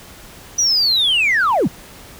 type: linear sweep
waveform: sine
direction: down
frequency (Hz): 5950 to 110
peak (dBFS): -11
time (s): 0.58-1.68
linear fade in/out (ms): 10
effects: tanh soft clip ceiling -10 dBFS + pink hiss -40 dBFS RMS until 2.19 s